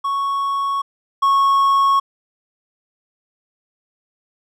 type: tone pair in turn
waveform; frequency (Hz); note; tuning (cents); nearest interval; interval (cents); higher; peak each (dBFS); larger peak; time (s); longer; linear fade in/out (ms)
triangle; 1108.7 / 1101; C#6 / C#6; 0 / -12; unison; 12; first; -16 / -10; second; 0.04-0.82 / 1.22-2; neither; 10
effects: none